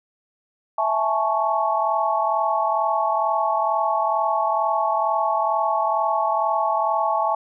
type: chord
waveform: sine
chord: A major seventh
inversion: second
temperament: equal with one note detuned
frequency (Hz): 659.3 / 837.8 / 880 / 1108.7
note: E5 / G#5 / A5 / C#6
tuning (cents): 0 / +15 / 0 / 0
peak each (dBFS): -24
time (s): 0.78-7.35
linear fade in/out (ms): 5
effects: none